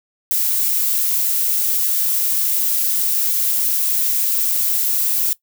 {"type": "noise", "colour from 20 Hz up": "violet", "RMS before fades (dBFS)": -18, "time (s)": [0.31, 5.33], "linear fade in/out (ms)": 0, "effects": ["noise-tail reverb RT60 0.1 s tail -19 dB re dry"]}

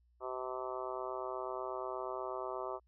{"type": "harmonic tone", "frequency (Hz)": 128.3, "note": "C3", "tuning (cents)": -34, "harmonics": [3, 4, 5, 6, 7, 8, 9, 10], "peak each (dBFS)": [-43, -46, -43, -51, -46, -48, -45, -52], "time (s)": [0.2, 2.8], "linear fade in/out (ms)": 50, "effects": ["added 60 Hz sine -67 dBFS peak until 2.87 s"]}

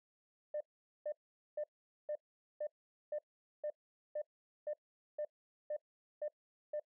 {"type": "tone bursts", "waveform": "sine", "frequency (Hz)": 599, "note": "D5", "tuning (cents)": 34, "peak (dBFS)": -35, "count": 13, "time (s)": [0.54, 6.798], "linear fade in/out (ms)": 5, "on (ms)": 66, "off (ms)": 450, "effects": ["noise-tail reverb RT60 0.1 s tail -23 dB re dry", "tanh soft clip ceiling -32 dBFS"]}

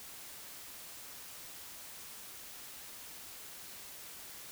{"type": "silence", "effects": ["white hiss -49 dBFS RMS until 4.51 s"]}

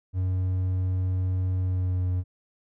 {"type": "tone with pitch glide", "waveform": "triangle", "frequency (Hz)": [92.5, 90.86], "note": ["F#2", "F#2"], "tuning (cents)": [0, -31], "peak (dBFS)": -21, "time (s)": [0.13, 2.24], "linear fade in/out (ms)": 50, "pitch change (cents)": -31, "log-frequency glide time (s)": [1.58, 2.1], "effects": []}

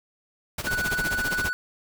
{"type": "noise with tremolo", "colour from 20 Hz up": "pink", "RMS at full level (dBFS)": -28, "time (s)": [0.58, 1.5], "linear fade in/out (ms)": 5, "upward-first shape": "sine", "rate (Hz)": 15, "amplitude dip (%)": 85}
{"type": "tone", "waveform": "triangle", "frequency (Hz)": 1480, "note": "F#6", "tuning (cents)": 0, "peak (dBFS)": -23, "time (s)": [0.67, 1.53], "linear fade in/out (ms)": 0}
{"effects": []}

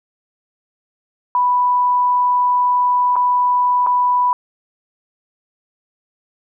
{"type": "tone with dropouts", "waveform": "sine", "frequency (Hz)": 987.8, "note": "B5", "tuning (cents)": 0, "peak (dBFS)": -12, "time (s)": [1.35, 4.33], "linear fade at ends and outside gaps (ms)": 1, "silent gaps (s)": [[3.157, 3.164], [3.864, 3.87]], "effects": []}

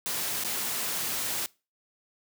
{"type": "noise with dropouts", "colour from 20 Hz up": "white", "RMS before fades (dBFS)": -31, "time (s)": [0.06, 1.46], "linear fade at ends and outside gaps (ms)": 0, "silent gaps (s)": [0.437, 0.447], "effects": ["noise-tail reverb RT60 0.3 s tail -23 dB re dry", "high-pass 100 Hz 12 dB/octave"]}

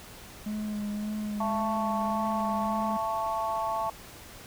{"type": "tone with vibrato", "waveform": "triangle", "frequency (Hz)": 210, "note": "G#3", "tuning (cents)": 19, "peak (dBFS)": -28, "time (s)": [0.46, 2.97], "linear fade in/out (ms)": 5, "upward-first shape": "sine", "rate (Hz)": 1.8, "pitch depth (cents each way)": 26}
{"type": "chord", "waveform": "sine", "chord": "A major", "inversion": "second", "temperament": "equal with one note detuned", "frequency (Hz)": [671.2, 880, 1108.7], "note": ["E5", "A5", "C#6"], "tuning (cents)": [31, 0, 0], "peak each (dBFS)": [-32, -30, -32], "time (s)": [1.4, 3.9], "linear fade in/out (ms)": 5}
{"effects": ["tanh soft clip ceiling -18 dBFS", "pink hiss -47 dBFS RMS until 4.46 s"]}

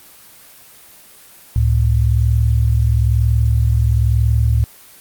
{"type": "tone pair together", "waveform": "sine", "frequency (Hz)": [69.86, 110.9], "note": ["C#2", "A2"], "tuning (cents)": [14, 14], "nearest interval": "minor sixth", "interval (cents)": 800, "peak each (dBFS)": -14, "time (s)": [1.56, 4.64], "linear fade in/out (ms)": 0, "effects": ["white hiss -43 dBFS RMS until 5 s", "Opus 24 kbps"]}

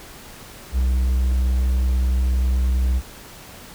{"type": "tone", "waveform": "triangle", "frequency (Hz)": 63.3, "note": "B1", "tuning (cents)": 43, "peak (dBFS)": -14, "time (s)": [0.72, 3.02], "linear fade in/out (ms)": 50, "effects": ["pink hiss -41 dBFS RMS until 3.74 s"]}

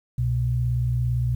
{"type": "tone pair together", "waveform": "sine", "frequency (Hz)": [64.1, 121.71], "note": ["C2", "B2"], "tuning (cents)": [-35, -25], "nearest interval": "major seventh", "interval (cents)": 1110, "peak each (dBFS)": [-27, -21], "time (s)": [0.18, 1.35], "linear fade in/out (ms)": 5, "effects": ["9-bit"]}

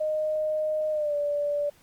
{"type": "tone with pitch glide", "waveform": "sine", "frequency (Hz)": [617, 582.4], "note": ["D#5", "D5"], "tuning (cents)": [-15, -15], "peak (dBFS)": -24, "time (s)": [0, 1.7], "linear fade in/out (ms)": 10, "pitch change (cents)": -100, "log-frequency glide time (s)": [0.91, 1.15], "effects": ["pink hiss -59 dBFS RMS until 1.82 s", "Opus 48 kbps"]}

